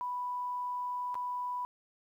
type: tone with dropouts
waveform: sine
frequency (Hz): 987.8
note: B5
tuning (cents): 0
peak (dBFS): -33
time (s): 0.01-1.65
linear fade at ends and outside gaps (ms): 0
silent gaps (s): 1.144-1.153
effects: 11-bit